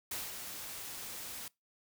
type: noise with ADSR envelope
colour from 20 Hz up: white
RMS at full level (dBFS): -38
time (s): 0.11-1.48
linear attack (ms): 4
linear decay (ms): 190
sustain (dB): -6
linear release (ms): 3
effects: noise-tail reverb RT60 0.2 s tail -23 dB re dry